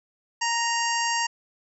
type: harmonic tone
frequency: 932.3 Hz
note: A#5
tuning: in tune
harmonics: 1 / 2 / 3 / 5 / 6 / 7 / 8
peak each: -26 / -29 / -31 / -33 / -34 / -34 / -35 dBFS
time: 0.41-1.27 s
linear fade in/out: 10 ms
effects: none